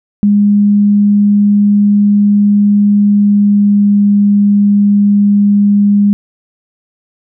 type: tone with pitch glide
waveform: sine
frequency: 204.8 to 203.5 Hz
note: G#3 to G#3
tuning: -24 to -35 cents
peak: -5 dBFS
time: 0.23-6.13 s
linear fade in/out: 0 ms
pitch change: -11 cents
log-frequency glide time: 2.96-4.04 s
effects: none